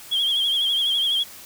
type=tone with vibrato; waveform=sine; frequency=3255 Hz; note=G#7; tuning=36 cents flat; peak=-17 dBFS; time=0.11-1.24 s; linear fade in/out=20 ms; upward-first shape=sine; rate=12 Hz; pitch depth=62 cents each way; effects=tanh soft clip ceiling -16 dBFS + white hiss -42 dBFS RMS until 1.45 s